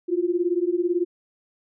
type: beating tone pair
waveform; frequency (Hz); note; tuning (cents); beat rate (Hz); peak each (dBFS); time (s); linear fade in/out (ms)
sine; 342 / 360; F4 / F#4; -36 / -47; 18; -23; 0.08-1.05; 20
effects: none